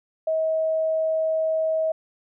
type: tone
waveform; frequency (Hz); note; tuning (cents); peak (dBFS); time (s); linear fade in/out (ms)
sine; 638; D#5; +43; -20; 0.27-1.92; 5
effects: none